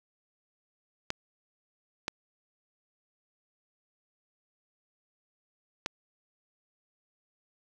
clicks, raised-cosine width 0.2 ms, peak -13 dBFS, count 3, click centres 1.104 / 2.081 / 5.861 s, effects none

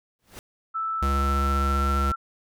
pink noise with exponential growth, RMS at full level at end -38 dBFS, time 0.19-0.39 s, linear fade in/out 0 ms, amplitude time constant 42 ms
sine tone with pitch glide, 1318.5 to 1344.7 Hz, E6 to E6, 0 to +34 cents, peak -25 dBFS, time 0.74-2.16 s, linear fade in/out 20 ms, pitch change +34 cents, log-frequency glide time 0.99-1.87 s
square tone with vibrato, 69.3 Hz, C#2, in tune, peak -23 dBFS, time 1.02-2.12 s, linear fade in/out 5 ms, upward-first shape square, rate 15 Hz, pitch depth 11 cents each way
effects none

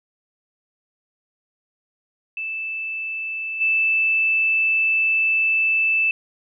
sine tone with level steps, 2637 Hz, E7, in tune, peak -25 / -16 dBFS, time 2.37-6.11 s, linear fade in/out 2 ms, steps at 3.6 s, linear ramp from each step 20 ms, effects none

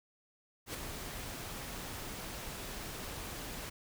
pink noise with ADSR envelope, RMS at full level -38 dBFS, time 0.66-3.7 s, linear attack 80 ms, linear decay 10 ms, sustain -5 dB, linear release 11 ms, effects none

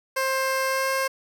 15% pulse tone with pitch glide, 529 to 533.3 Hz, C5 to C5, +19 to +33 cents, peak -16 dBFS, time 0.16-1.08 s, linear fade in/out 10 ms, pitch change +14 cents, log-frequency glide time 0.66-0.9 s, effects none

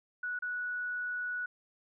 sine tone with dropouts, 1471 Hz, F#6, 11 cents flat, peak -33 dBFS, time 0.23-1.46 s, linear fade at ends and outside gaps 5 ms, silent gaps 0.39-0.422 s, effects none

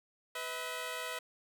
10% pulse tone pair together, 497.4 / 641.7 Hz, B4 / E5, +12 / -47 cents, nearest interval major third, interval 441 cents, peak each -32 / -32 dBFS, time 0.35-1.19 s, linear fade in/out 5 ms, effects none

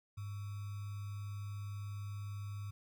sine tone with sample-and-hold, 101.5 Hz, G#2, 39 cents flat, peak -40 dBFS, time 0.17-2.71 s, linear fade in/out 10 ms, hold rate 1225 Hz, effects none

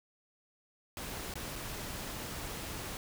pink noise with dropouts, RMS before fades -41 dBFS, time 0.97-2.97 s, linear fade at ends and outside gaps 1 ms, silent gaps 1.339-1.355 / 1.557-1.56 s, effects none

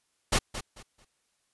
pink noise with echo, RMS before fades -23 dBFS, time 0.32-0.39 s, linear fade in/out 10 ms, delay 220 ms, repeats 3, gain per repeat -12 dB, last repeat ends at 1.05 s, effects white hiss -74 dBFS RMS until 1.53 s + resampled to 24000 Hz

